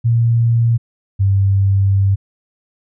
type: tone pair in turn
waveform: sine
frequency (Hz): 116.54 / 98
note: A#2 / G2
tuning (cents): 0 / 0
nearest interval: minor third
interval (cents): 300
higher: first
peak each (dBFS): -10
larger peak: neither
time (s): 0.04-0.78 / 1.19-2.16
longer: second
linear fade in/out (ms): 20
effects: none